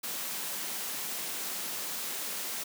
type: high-pass noise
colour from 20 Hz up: white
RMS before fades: -36 dBFS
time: 0.03-2.64 s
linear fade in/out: 10 ms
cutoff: 150 Hz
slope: 48 dB/octave
effects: none